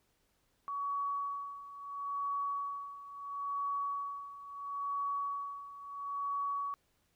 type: tone with tremolo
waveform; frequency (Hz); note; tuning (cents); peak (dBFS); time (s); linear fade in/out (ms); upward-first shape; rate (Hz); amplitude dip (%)
sine; 1128; C#6; +30; -32; 0.68-6.74; 0; sine; 0.74; 80
effects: pink hiss -75 dBFS RMS until 7.15 s